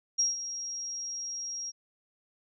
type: tone with ADSR envelope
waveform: sine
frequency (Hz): 5620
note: F8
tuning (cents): +10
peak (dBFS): -22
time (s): 0.18-1.72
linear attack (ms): 16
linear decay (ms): 160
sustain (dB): -12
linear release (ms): 32
effects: none